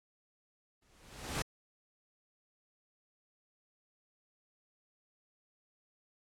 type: noise with exponential growth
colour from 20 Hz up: pink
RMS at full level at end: -33 dBFS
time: 0.82-1.42 s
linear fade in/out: 2 ms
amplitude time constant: 130 ms
effects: low-pass 10000 Hz 12 dB/octave + AAC 64 kbps